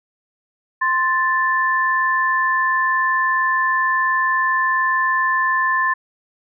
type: tone pair together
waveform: sine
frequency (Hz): 1046.5 / 1759.3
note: C6 / A6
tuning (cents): 0 / -1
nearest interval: major sixth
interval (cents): 899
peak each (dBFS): -18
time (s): 0.81-5.94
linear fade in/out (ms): 10
effects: none